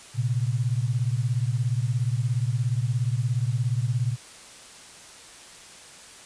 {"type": "beating tone pair", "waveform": "sine", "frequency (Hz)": [115.5, 132.5], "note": ["A#2", "C3"], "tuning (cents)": [-16, 22], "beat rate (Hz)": 17, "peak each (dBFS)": [-24, -26], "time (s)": [0.14, 4.17], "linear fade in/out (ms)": 50, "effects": ["white hiss -46 dBFS RMS until 6.25 s", "resampled to 22050 Hz"]}